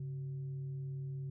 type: tone with frequency modulation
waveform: sine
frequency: 137.6 Hz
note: C#3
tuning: 12 cents flat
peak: -38 dBFS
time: 0-1.3 s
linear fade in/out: 5 ms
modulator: 238 Hz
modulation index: 0.22
effects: none